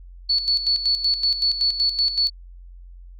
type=tone with tremolo; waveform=sine; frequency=4435 Hz; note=C#8; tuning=in tune; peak=-16 dBFS; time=0.29-2.3 s; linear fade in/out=10 ms; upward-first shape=square; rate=5.3 Hz; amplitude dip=65%; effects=added 44 Hz sine -39 dBFS peak until 3.19 s